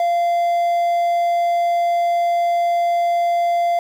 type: tone with quantisation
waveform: triangle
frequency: 691 Hz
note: F5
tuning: 19 cents flat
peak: -13 dBFS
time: 0-3.79 s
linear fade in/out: 2 ms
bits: 7
effects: none